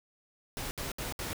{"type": "noise bursts", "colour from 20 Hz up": "pink", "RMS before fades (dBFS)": -37, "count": 4, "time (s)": [0.57, 1.331], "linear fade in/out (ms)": 0, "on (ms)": 140, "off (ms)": 67, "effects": []}